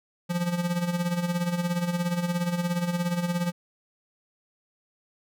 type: tone with tremolo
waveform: square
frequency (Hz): 174.61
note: F3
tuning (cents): 0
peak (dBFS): -23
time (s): 0.29-3.52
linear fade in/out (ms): 20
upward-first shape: sine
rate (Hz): 17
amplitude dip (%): 65
effects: none